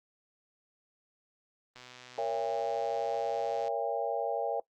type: click train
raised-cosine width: 0.2 ms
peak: -32 dBFS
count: 241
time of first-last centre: 1.76-3.68 s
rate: 125 Hz
type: chord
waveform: sine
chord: A# diminished seventh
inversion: none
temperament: just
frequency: 466.2 / 559.4 / 671.3 / 805.5 Hz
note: A#4 / C#5 / E5 / G5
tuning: 0 / +16 / +31 / +47 cents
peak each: -35 dBFS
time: 2.18-4.6 s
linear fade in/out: 2 ms
effects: noise-tail reverb RT60 0.1 s tail -22 dB re dry + Opus 32 kbps